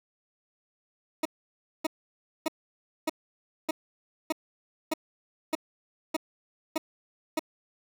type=tone bursts; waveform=20% pulse; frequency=315.7 Hz; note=D#4; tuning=25 cents sharp; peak=-20 dBFS; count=11; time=1.23-7.394 s; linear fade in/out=5 ms; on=24 ms; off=590 ms; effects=none